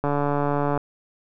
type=click train; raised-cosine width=1 ms; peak=-10 dBFS; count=107; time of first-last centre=0.04-0.776 s; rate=144 Hz; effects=none